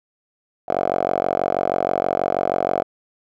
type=tone with band-pass filter; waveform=5% pulse; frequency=46.25 Hz; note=F#1; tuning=in tune; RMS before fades=-21 dBFS; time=0.68-2.83 s; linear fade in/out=10 ms; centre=710 Hz; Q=5.3; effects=none